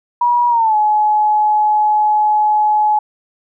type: tone with pitch glide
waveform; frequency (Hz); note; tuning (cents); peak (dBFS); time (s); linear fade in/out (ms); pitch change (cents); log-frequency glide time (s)
sine; 963 to 848.1; B5 to G#5; -44 to +36; -10; 0.21-2.99; 5; -220; 0.49-0.76
effects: none